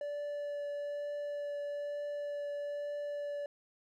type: tone with vibrato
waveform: triangle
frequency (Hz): 580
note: D5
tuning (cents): -22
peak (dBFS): -34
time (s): 0.01-3.46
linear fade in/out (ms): 2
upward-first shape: triangle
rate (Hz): 1.1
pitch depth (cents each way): 9
effects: none